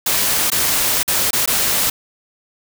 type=noise with dropouts; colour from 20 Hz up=white; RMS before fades=-17 dBFS; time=0.06-1.9 s; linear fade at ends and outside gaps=5 ms; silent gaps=0.502-0.517 / 1.031-1.078 / 1.308-1.33 / 1.459-1.475 s; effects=none